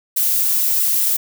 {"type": "noise", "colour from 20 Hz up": "violet", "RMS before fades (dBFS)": -17, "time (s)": [0.16, 1.17], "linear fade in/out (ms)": 10, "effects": []}